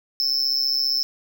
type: tone with amplitude modulation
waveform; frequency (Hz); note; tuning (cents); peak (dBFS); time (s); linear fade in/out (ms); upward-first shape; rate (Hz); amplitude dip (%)
triangle; 5274; E8; 0; -14; 0.2-1.03; 0; sine; 135; 100
effects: none